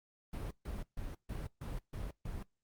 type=noise bursts; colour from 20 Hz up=brown; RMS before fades=-41 dBFS; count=7; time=0.33-2.43 s; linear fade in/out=5 ms; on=180 ms; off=140 ms; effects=noise-tail reverb RT60 0.2 s tail -23 dB re dry + Opus 32 kbps